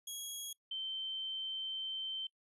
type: tone pair in turn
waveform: 15% pulse / sine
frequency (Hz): 3312 / 3105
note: G#7 / G7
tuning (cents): -5 / -17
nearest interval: minor second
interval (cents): 112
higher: first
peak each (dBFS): -34 / -37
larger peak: first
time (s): 0.07-0.53 / 0.71-2.27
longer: second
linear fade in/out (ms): 5
effects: noise-tail reverb RT60 0.1 s tail -23 dB re dry + resampled to 32000 Hz